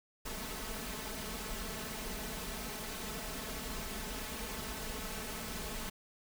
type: noise with comb filter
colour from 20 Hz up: pink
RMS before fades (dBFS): -41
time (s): 0.25-5.9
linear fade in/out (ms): 10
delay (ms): 4.6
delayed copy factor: +0.75
effects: none